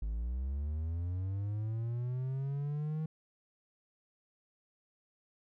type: linear sweep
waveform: triangle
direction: up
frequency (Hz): 51 to 158.6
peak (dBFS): -31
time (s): 0.02-3.06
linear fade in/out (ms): 5
effects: none